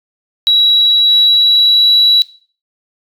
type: tone with pitch glide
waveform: sine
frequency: 3890 to 3917 Hz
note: B7 to B7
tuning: -27 to -15 cents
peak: -5 dBFS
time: 0.47-2.22 s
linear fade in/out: 0 ms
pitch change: +12 cents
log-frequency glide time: 0.71-1.93 s
effects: noise-tail reverb RT60 0.4 s tail -17 dB re dry + tanh soft clip ceiling -1 dBFS